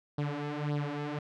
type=tone with flanger; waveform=sawtooth; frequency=146.7 Hz; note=D3; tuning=2 cents flat; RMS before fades=-34 dBFS; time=0.18-1.19 s; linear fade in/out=5 ms; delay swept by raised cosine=0.21 to 4.51 ms; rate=1.8 Hz; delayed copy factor=+0.8; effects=low-pass 3000 Hz 12 dB/octave